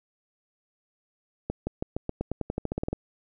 accelerating click train, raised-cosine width 2 ms, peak -15 dBFS, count 16, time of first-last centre 1.5-2.93 s, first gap 170 ms, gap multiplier 0.91, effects none

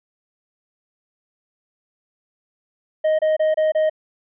triangle tone bursts, 624 Hz, D#5, 5 cents sharp, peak -13 dBFS, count 5, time 3.04-3.898 s, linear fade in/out 10 ms, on 150 ms, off 27 ms, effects resampled to 8000 Hz

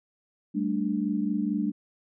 sine chord, G suspended second, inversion none, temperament just, 196 / 220.5 / 294 Hz, G3 / A3 / D4, 0 / +4 / +2 cents, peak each -29 dBFS, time 0.54-1.72 s, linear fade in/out 20 ms, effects none

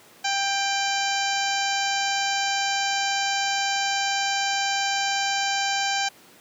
harmonic tone with a mistuned harmonic, 791 Hz, G5, 15 cents sharp, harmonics 1 / 2 / 3 / 4 / 5 / 6 / 7 / 8 / 9, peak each -26 / -29 / -31 / -32 / -33 / -34 / -34 / -35 / -36 dBFS, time 0.24-6.09 s, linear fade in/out 10 ms, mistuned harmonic 4, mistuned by -46 cents, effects pink hiss -51 dBFS RMS until 6.4 s + high-pass 200 Hz 12 dB/octave

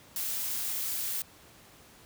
blue noise, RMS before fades -33 dBFS, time 0.16-1.22 s, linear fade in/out 2 ms, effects pink hiss -55 dBFS RMS until 2.05 s + high-pass 60 Hz 12 dB/octave

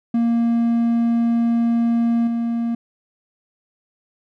triangle tone with level steps, 233.1 Hz, A#3, in tune, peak -13 / -17 dBFS, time 0.14-2.75 s, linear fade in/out 5 ms, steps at 2.27 s, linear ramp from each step 5 ms, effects none

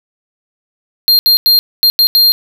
square tone bursts at uneven times, 4200 Hz, C8, 6 cents sharp, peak -6 dBFS, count 6, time 1.08-1.19 / 1.26-1.37 / 1.46-1.59 / 1.83-1.9 / 1.99-2.07 / 2.15-2.32 s, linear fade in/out 0 ms, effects none

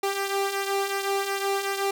sawtooth tone with flanger, 394.6 Hz, G4, 11 cents sharp, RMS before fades -27 dBFS, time 0.03-1.91 s, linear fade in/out 5 ms, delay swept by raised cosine 1.9 to 2.83 ms, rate 2.7 Hz, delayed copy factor -0.55, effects none

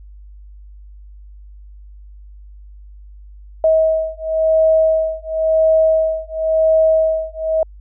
sine beating tone pair, 638 / 638.95 Hz, D#5 / D#5, +43 / +46 cents, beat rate 0.95 Hz, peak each -15 dBFS, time 3.64-7.63 s, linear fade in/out 2 ms, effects added 50 Hz sine -36 dBFS peak until 7.8 s

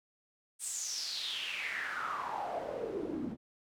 pink noise with band-pass filter sweep, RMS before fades -38 dBFS, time 0.59-3.37 s, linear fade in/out 50 ms, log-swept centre 8900 to 230 Hz, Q 6.2, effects none

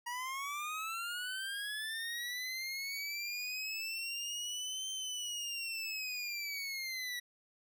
25% pulse linear two-way sweep, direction up then down, 950 to 3116 to 1932 Hz, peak -34 dBFS, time 0.06-7.2 s, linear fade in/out 10 ms, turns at 4.9 s, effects none

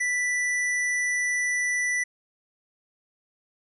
square tone, 1975.5 Hz, B6, in tune, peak -24 dBFS, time 0-2.04 s, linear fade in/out 10 ms, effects resampled to 24000 Hz + 11-bit

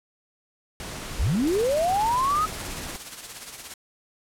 pink noise, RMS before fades -35 dBFS, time 0.8-2.96 s, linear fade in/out 0 ms
sine linear sweep, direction up, 34.65 to 1290 Hz, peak -20 dBFS, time 1.19-2.46 s, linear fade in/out 10 ms
white noise with tremolo, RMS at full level -36 dBFS, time 1.47-3.74 s, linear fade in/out 2 ms, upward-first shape sine, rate 17 Hz, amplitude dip 55%
effects low-pass 11000 Hz 12 dB/octave

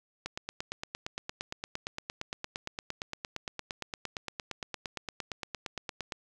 click train, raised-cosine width 0.2 ms, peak -18 dBFS, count 52, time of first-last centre 0.26-6.122 s, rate 8.7 Hz, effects none

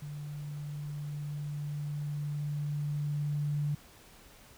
sine tone with level ramp, 146.83 Hz, D3, in tune, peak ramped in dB -38 to -28 dBFS, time 0.02-3.75 s, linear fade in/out 5 ms, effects pink hiss -56 dBFS RMS until 4.57 s

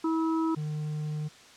harmonic tone, 323.7 Hz, E4, 31 cents flat, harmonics 1 / 3 / 4, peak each -25 / -35 / -37 dBFS, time 0.04-0.55 s, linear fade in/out 5 ms
triangle tone, 151.8 Hz, D#3, 42 cents flat, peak -28 dBFS, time 0.56-1.29 s, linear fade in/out 20 ms
effects white hiss -52 dBFS RMS until 1.56 s + low-pass 6000 Hz 12 dB/octave

